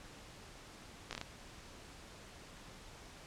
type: slowing click train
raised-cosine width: 0.2 ms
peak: -23 dBFS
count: 5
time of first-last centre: 1.11-1.214 s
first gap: 18 ms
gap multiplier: 1.25
effects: pink hiss -54 dBFS RMS until 3.26 s + low-pass 8000 Hz 12 dB/octave

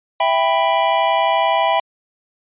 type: chord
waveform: square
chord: E minor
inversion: none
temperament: just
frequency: 659.3 / 791.1 / 988.9 Hz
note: E5 / G5 / B5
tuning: 0 / +16 / +2 cents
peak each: -19 dBFS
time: 0.2-1.8 s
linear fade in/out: 5 ms
effects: resampled to 8000 Hz

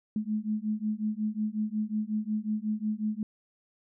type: beating tone pair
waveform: sine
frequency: 211.3 / 216.8 Hz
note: G#3 / A3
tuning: +30 / -25 cents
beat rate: 5.5 Hz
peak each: -31 dBFS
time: 0.16-3.23 s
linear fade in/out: 2 ms
effects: none

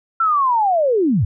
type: linear sweep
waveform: sine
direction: down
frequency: 1364 to 79.9 Hz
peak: -13 dBFS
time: 0.2-1.25 s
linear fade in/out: 5 ms
effects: none

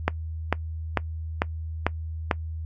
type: click train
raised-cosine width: 0.5 ms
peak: -5 dBFS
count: 6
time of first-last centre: 0.08-2.312 s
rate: 2.24 Hz
effects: noise-tail reverb RT60 0.1 s tail -21 dB re dry + added 80 Hz sine -30 dBFS peak until 2.65 s

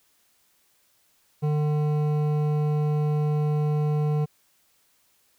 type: tone with hard clipping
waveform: triangle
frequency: 150 Hz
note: D3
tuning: 37 cents sharp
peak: -23 dBFS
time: 1.42-4.26 s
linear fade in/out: 20 ms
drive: 15 dB
effects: white hiss -65 dBFS RMS until 5.38 s

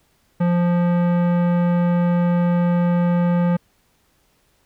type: tone with tanh clipping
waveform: sine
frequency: 174.61 Hz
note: F3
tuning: in tune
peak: -17 dBFS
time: 0.4-3.57 s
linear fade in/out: 10 ms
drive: 17 dB
effects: pink hiss -62 dBFS RMS until 4.65 s

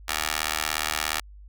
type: tone with high-pass filter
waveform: 15% pulse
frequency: 77.1 Hz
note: D#2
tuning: 15 cents flat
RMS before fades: -28 dBFS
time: 0.08-1.2 s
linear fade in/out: 5 ms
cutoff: 1300 Hz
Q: 0.66
effects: added 50 Hz sine -43 dBFS peak until 1.48 s

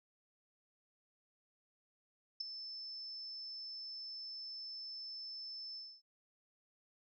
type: tone with ADSR envelope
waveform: sine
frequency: 5274 Hz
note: E8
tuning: in tune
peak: -33 dBFS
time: 2.4-6.02 s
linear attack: 9 ms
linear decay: 8 ms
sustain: -11 dB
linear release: 260 ms
effects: none

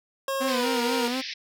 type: tone with pitch glide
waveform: 25% pulse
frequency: 541 to 471 Hz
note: C#5 to A#4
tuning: -42 to +18 cents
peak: -22 dBFS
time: 0.28-1.08 s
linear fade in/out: 2 ms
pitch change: -240 cents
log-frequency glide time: 0.49-0.67 s
type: tone with vibrato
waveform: sawtooth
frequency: 251.4 Hz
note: B3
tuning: 31 cents sharp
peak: -23 dBFS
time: 0.4-1.22 s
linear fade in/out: 20 ms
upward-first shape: sine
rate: 4.1 Hz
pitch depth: 78 cents each way
type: band-pass noise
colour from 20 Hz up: white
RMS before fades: -35 dBFS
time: 0.47-1.34 s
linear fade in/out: 10 ms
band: 1700 to 5500 Hz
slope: 96 dB/octave
effects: none

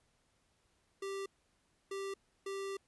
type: tone bursts at uneven times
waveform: square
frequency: 392 Hz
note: G4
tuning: in tune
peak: -39 dBFS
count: 3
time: 1.02-1.26 / 1.91-2.14 / 2.46-2.77 s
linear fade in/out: 5 ms
effects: pink hiss -75 dBFS RMS until 2.87 s + resampled to 24000 Hz

